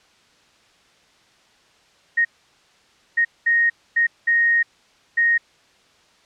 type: tone bursts at uneven times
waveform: sine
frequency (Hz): 1864.7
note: A#6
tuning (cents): 0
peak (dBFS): -14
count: 6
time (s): 2.17-2.25 / 3.17-3.25 / 3.46-3.7 / 3.96-4.07 / 4.27-4.63 / 5.17-5.38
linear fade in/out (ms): 10
effects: white hiss -56 dBFS RMS until 6.25 s + low-pass 5000 Hz 12 dB/octave